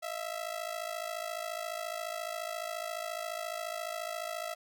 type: ring-modulated tone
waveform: sawtooth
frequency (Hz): 659.3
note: E5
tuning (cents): 0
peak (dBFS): -29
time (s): 0.02-4.55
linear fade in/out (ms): 20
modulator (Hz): 27.2
effects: none